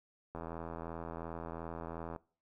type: click train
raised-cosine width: 1 ms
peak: -28 dBFS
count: 151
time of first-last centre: 0.35-2.162 s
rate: 82.8 Hz
effects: noise-tail reverb RT60 0.4 s tail -22 dB re dry